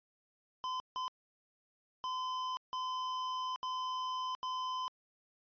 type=tone bursts at uneven times; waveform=square; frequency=1022 Hz; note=C6; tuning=41 cents flat; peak=-36 dBFS; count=6; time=0.64-0.8 / 0.96-1.08 / 2.04-2.57 / 2.73-3.56 / 3.63-4.35 / 4.43-4.88 s; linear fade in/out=0 ms; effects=resampled to 11025 Hz